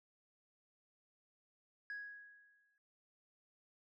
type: tone with exponential decay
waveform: sine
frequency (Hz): 1661.2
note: G#6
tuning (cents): 0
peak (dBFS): -39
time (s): 1.9-2.78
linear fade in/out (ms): 1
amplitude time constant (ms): 190
effects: tanh soft clip ceiling -40 dBFS